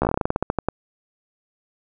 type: slowing click train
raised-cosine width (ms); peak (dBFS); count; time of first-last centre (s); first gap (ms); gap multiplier
1; -6; 16; 0.02-0.686; 14; 1.15
effects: none